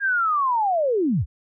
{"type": "linear sweep", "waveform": "sine", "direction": "down", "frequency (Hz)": [1638, 49], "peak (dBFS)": -18, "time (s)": [0, 1.26], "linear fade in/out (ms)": 50, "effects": []}